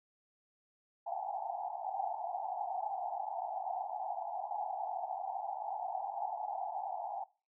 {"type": "band-pass noise", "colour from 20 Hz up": "white", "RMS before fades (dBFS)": -39, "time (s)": [1.06, 7.24], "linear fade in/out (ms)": 10, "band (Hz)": [700, 860], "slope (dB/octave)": 96, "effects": ["noise-tail reverb RT60 0.3 s tail -19 dB re dry"]}